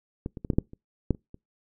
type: clicks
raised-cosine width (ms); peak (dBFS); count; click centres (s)
3; -18 / -24 / -22 / -10 / -24 / -7 / -30 / -9 / -30 / -30; 10; 0.261 / 0.372 / 0.448 / 0.502 / 0.534 / 0.585 / 0.734 / 1.107 / 1.148 / 1.344
effects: noise-tail reverb RT60 0.2 s tail -26 dB re dry